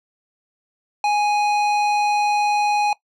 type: tone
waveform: square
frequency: 830.6 Hz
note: G#5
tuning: in tune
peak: -17 dBFS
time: 1.04-2.93 s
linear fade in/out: 2 ms
effects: noise-tail reverb RT60 0.1 s tail -19 dB re dry + low-pass 5000 Hz 12 dB/octave